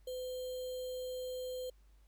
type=tone with sample-and-hold; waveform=sine; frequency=507 Hz; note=B4; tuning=45 cents sharp; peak=-38 dBFS; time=0.07-1.7 s; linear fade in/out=5 ms; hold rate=3675 Hz; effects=added 50 Hz sine -60 dBFS peak until 2.07 s + pink hiss -75 dBFS RMS until 2.07 s